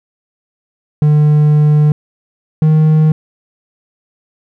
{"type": "tone pair in turn", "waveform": "triangle", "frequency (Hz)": [150, 155.66], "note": ["D3", "D#3"], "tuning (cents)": [37, 1], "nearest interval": "minor second", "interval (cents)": 64, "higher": "second", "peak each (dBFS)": -4, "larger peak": "neither", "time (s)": [[1.02, 1.92], [2.62, 3.12]], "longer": "first", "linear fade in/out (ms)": 2, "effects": []}